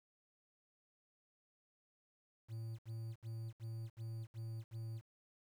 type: tone bursts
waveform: triangle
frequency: 112.8 Hz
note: A2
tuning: 44 cents sharp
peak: -40 dBFS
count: 7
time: 2.48-5.016 s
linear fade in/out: 50 ms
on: 310 ms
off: 61 ms
effects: 11-bit